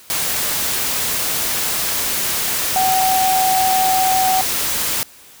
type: tone in noise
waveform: sine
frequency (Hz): 755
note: F#5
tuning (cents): +35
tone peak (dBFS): -14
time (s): 2.76-4.41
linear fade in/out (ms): 0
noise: white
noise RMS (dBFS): -20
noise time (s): 0.1-5.03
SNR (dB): +3
effects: white hiss -44 dBFS RMS until 5.4 s